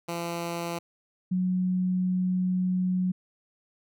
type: tone pair in turn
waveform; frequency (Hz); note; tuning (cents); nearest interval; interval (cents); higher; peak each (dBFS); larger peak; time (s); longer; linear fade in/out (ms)
10% pulse / sine; 170.3 / 183.39; F3 / F#3; -43 / -15; minor second; 128; second; -22 / -23; first; 0.08-0.79 / 1.31-3.12; second; 10
effects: none